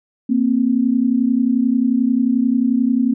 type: tone pair together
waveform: sine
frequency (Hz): 233 / 264.3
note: A#3 / C4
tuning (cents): -1 / +18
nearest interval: major second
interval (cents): 219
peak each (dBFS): -16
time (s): 0.29-3.14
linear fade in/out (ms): 10
effects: none